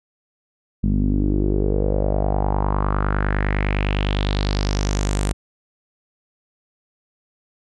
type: tone with low-pass filter sweep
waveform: sawtooth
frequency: 49.87 Hz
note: G1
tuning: 30 cents sharp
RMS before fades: -20 dBFS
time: 0.83-5.33 s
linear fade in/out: 10 ms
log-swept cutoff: 210 to 9000 Hz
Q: 4
effects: none